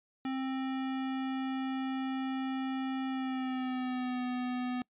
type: tone with pitch glide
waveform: square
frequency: 264 to 249.5 Hz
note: C4 to B3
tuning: +16 to +18 cents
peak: -33 dBFS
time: 0.25-4.82 s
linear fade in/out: 2 ms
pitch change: -98 cents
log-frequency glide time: 3.08-4.24 s
effects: noise-tail reverb RT60 0.1 s tail -25 dB re dry + resampled to 8000 Hz